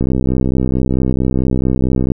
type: click train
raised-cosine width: 3 ms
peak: -3 dBFS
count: 137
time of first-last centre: 0.01-2.119 s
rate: 64.5 Hz
effects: none